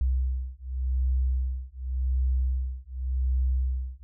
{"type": "beating tone pair", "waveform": "sine", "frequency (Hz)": [63.7, 64.58], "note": ["C2", "C2"], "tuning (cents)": [-46, -22], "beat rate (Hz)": 0.88, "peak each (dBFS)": -27, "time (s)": [0.01, 4.03], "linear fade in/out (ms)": 0, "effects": []}